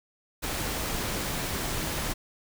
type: noise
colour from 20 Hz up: pink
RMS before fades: -31 dBFS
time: 0.42-2.14 s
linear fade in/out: 20 ms
effects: none